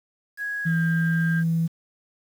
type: tone with pitch glide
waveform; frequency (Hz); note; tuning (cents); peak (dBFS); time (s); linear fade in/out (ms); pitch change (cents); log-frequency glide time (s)
sine; 1661.2 to 1598.1; G#6 to G6; 0 to +33; -26; 0.37-1.44; 50; -67; 0.64-0.75
type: tone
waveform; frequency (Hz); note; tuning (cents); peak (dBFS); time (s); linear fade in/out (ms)
sine; 164.81; E3; 0; -19; 0.65-1.68; 20
effects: tanh soft clip ceiling -13 dBFS + 8-bit